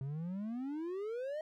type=exponential sweep; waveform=triangle; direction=up; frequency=130.81 to 633 Hz; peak=-35 dBFS; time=0.01-1.41 s; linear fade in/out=2 ms; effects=none